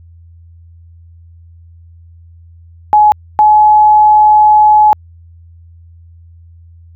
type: tone pair in turn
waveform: sine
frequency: 844 / 849.4 Hz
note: G#5 / G#5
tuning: +28 / +39 cents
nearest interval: unison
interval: 11 cents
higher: second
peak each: -3 dBFS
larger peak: neither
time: 2.93-3.12 / 3.39-4.93 s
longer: second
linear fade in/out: 0 ms
effects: added 84 Hz sine -36 dBFS peak until 6.95 s